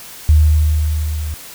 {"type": "tone with level ramp", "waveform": "sine", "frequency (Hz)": 76.6, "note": "D#2", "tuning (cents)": -27, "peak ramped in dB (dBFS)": [-5, -20], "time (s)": [0.29, 1.34], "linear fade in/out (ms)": 0, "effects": ["white hiss -35 dBFS RMS until 1.54 s"]}